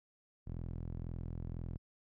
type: tone with band-pass filter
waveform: sawtooth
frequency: 42 Hz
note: E1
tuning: 33 cents sharp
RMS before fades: -42 dBFS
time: 0.46-1.78 s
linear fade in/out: 20 ms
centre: 120 Hz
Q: 0.83
effects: none